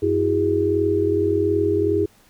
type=tone cluster; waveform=sine; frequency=94.7 / 325.7 / 364.6 / 407.3 Hz; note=F#2 / E4 / F#4 / G#4; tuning=+41 / -21 / -25 / -34 cents; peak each=-26 / -22 / -27 / -19 dBFS; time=0.02-2.06 s; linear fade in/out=10 ms; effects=pink hiss -55 dBFS RMS until 2.29 s